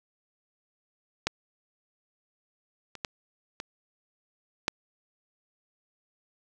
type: clicks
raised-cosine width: 0.2 ms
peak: -8 / -24 / -13 / -18 / -7 dBFS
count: 5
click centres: 1.27 / 2.953 / 3.048 / 3.601 / 4.681 s
effects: none